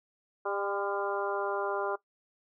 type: harmonic tone with a mistuned harmonic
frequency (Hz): 199.7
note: G3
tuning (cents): +32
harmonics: 2 / 3 / 4 / 5 / 6 / 7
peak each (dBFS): -34 / -36 / -37 / -38 / -39 / -39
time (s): 0.45-1.96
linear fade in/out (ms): 10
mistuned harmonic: 5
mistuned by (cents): +29
effects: noise-tail reverb RT60 0.1 s tail -18 dB re dry